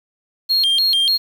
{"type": "tone with vibrato", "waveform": "triangle", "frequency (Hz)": 3688, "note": "A#7", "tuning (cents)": -19, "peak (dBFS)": -12, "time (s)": [0.49, 1.18], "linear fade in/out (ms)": 20, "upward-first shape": "square", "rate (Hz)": 3.4, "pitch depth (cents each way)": 250, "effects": ["7-bit"]}